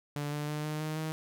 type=tone with pitch steps; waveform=sawtooth; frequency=146 / 148.21 / 150.45 / 152.73 / 155.04 / 157.39 Hz; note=D3 / D3 / D3 / D#3 / D#3 / D#3; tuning=-10 / +16 / +42 / -32 / -6 / +20 cents; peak=-29 dBFS; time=0.16-1.12 s; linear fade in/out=0 ms; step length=160 ms; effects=none